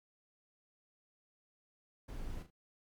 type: noise with echo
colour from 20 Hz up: brown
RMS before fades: -43 dBFS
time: 2.08-2.43 s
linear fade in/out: 10 ms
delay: 38 ms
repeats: 2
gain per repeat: -9 dB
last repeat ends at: 2.506 s
effects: MP3 96 kbps